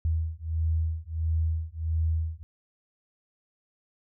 sine beating tone pair, 79.9 / 81.4 Hz, D#2 / E2, +47 / -21 cents, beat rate 1.5 Hz, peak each -28 dBFS, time 0.05-2.43 s, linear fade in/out 0 ms, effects none

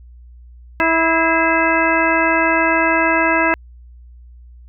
harmonic tone with a mistuned harmonic, 326.5 Hz, E4, 17 cents flat, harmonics 1 / 2 / 3 / 4 / 5 / 6 / 8, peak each -20 / -20 / -19 / -23 / -19 / -21 / -22 dBFS, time 0.8-3.54 s, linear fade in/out 0 ms, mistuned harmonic 6, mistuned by +80 cents, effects added 60 Hz sine -38 dBFS peak until 4.68 s

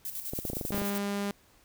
violet noise with tremolo, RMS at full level -36 dBFS, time 0.05-0.98 s, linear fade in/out 2 ms, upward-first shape square, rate 10 Hz, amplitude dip 55%
clicks, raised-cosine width 2 ms, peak -21 dBFS, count 12, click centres 0.335 / 0.389 / 0.452 / 0.5 / 0.533 / 0.569 / 0.612 / 0.651 / 0.706 / 0.745 / 0.778 / 0.818 s
sawtooth tone, 201.6 Hz, G3, 49 cents sharp, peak -26 dBFS, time 0.72-1.31 s, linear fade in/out 0 ms
effects pink hiss -62 dBFS RMS until 1.64 s

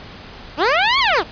15% pulse linear two-way sweep, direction up then down, 262.3 to 1137 to 262.3 Hz, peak -7 dBFS, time 0.57-1.24 s, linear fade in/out 50 ms, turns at 0.99 s, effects pink hiss -37 dBFS RMS until 1.31 s + resampled to 11025 Hz

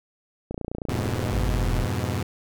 click train, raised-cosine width 2 ms, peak -17 dBFS, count 28, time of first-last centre 0.51-1.435 s, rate 29.2 Hz
sawtooth chord, F diminished, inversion none, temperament equal with one note detuned, 87.31 / 103.83 / 123.83 Hz, F2 / Ab2 / Cb3, 0 / 0 / +5 cents, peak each -25 dBFS, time 0.89-2.23 s, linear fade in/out 5 ms
triangle exponential sweep, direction down, 55.7 to 38.89 Hz, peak -21 dBFS, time 1.31-1.87 s, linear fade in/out 50 ms
effects none

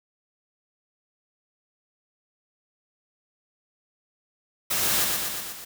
white noise with echo, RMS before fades -25 dBFS, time 4.7-5.05 s, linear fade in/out 10 ms, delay 120 ms, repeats 5, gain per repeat -3 dB, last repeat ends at 5.65 s, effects none

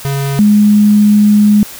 square / sine tone pair in turn, 138.59 / 208.5 Hz, C#3 / G#3, 0 / +7 cents, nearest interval perfect fifth, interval 707 cents, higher second, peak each -14 / -4 dBFS, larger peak second, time 0.05-0.39 / 0.39-1.63 s, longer second, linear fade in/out 0 ms, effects white hiss -30 dBFS RMS until 1.79 s

